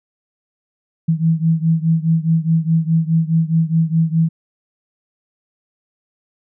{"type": "beating tone pair", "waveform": "sine", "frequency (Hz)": [161.1, 165.9], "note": ["E3", "E3"], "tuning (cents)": [-39, 11], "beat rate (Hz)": 4.8, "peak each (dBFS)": [-15, -17], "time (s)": [1.08, 4.29], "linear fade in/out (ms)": 10, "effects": []}